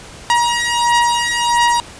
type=beating tone pair; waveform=sawtooth; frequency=950 / 951.5 Hz; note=A#5 / A#5; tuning=+33 / +35 cents; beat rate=1.5 Hz; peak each=-12 dBFS; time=0.3-1.8 s; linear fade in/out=0 ms; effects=pink hiss -36 dBFS RMS until 1.99 s + resampled to 22050 Hz